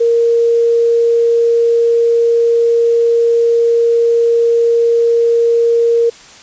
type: tone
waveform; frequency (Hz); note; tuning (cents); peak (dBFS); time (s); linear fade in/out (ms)
sine; 466.1; A#4; 0; -8; 0-6.1; 10
effects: white hiss -38 dBFS RMS until 6.42 s + resampled to 16000 Hz